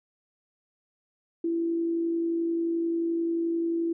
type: tone with amplitude modulation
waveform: sine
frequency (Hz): 334.4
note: E4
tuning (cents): +25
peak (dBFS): -23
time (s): 1.44-3.93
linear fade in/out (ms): 5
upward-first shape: sine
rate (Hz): 51.4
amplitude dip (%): 30
effects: none